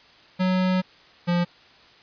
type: tone pair in turn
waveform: square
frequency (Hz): 185 / 174.62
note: F#3 / F3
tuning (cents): 0 / 0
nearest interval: minor second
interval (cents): 100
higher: first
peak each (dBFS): -20 / -20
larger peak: neither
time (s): 0.39-0.82 / 1.27-1.45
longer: first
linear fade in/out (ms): 20
effects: white hiss -52 dBFS RMS until 2.02 s + resampled to 11025 Hz